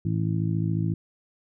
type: harmonic tone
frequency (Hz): 54.1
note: A1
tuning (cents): -29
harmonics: 2 / 3 / 4 / 5 / 6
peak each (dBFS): -26 / -26 / -36 / -36 / -34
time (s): 0.05-0.94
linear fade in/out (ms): 5
effects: none